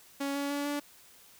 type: tone with pitch steps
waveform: sawtooth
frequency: 279 / 282.4 / 285.9 / 289.3 Hz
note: C#4 / C#4 / D4 / D4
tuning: +11 / +32 / -46 / -26 cents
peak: -27 dBFS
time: 0.2-0.8 s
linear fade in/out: 10 ms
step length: 150 ms
effects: white hiss -57 dBFS RMS until 1.39 s